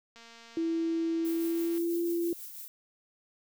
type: click train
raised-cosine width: 0.2 ms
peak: -35 dBFS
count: 375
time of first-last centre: 0.16-1.779 s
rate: 231 Hz
type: tone with pitch glide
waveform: sine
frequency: 329.6 to 341.6 Hz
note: E4 to F4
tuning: 0 to -38 cents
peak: -27 dBFS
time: 0.57-2.33 s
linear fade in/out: 2 ms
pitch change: +62 cents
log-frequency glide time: 1.22-1.98 s
type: noise with tremolo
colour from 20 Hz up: violet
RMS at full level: -42 dBFS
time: 1.25-2.68 s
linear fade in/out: 0 ms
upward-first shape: triangle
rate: 6.1 Hz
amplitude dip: 45%
effects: none